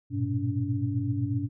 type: tone cluster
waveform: sine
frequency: 100.6 / 115.5 / 123.5 / 285.4 Hz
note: G2 / A#2 / B2 / D4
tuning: +45 / -16 / 0 / -49 cents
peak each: -31 dBFS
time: 0.1-1.49 s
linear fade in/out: 50 ms
effects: none